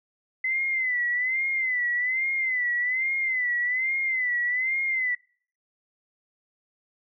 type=tone with vibrato; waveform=sine; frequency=2030 Hz; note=B6; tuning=47 cents sharp; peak=-23 dBFS; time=0.44-5.15 s; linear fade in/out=5 ms; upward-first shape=sine; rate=1.2 Hz; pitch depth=90 cents each way; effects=noise-tail reverb RT60 0.5 s tail -25 dB re dry